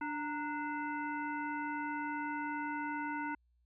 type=harmonic tone with a mistuned harmonic; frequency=293.7 Hz; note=D4; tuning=in tune; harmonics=1 / 3 / 5 / 7 / 9; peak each=-40 / -39 / -42 / -47 / -54 dBFS; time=0.01-3.35 s; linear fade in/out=5 ms; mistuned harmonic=3; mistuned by=+82 cents; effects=added 60 Hz sine -69 dBFS peak until 3.65 s